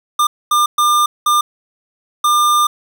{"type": "tone bursts at uneven times", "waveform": "square", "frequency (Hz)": 1200, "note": "D6", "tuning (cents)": 37, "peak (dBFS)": -11, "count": 5, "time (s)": [[0.19, 0.27], [0.51, 0.66], [0.78, 1.06], [1.26, 1.41], [2.24, 2.67]], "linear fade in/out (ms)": 5, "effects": ["8-bit"]}